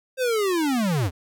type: linear sweep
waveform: square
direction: down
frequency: 530 to 77.78 Hz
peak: -21 dBFS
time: 0.17-1.11 s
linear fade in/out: 50 ms
effects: none